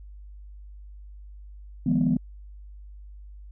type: chord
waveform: sine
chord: F half-diminished seventh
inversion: third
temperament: equal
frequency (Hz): 155.56 / 174.61 / 207.7 / 246.9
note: Eb3 / F3 / Ab3 / Cb4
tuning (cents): 0 / 0 / 0 / 0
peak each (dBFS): -26 / -25 / -26 / -22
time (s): 1.86-2.17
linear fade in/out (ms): 5
effects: tanh soft clip ceiling -13 dBFS + added 50 Hz sine -41 dBFS peak until 3.51 s